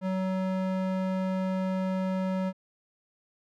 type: tone with band-pass filter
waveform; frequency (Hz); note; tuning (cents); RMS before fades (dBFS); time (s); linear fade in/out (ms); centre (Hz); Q
square; 187.9; F#3; +27; -29; 0.01-2.53; 50; 450; 0.57
effects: none